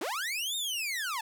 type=linear two-way sweep; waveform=sawtooth; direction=up then down; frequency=258.4 to 3729 to 839 Hz; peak=-28 dBFS; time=0.01-1.21 s; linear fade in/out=5 ms; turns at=0.56 s; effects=none